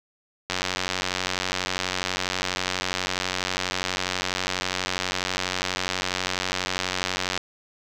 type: click train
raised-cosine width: 0.2 ms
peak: -7 dBFS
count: 635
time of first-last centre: 0.5-7.376 s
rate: 92.2 Hz
effects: 8-bit